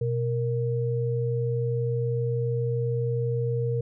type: tone pair together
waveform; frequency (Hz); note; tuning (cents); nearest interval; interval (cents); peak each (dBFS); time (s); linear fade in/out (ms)
sine; 123.47 / 466.2; B2 / A#4; 0 / 0; octave + major seventh; 2300; -25 / -28; 0.01-3.81; 5
effects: none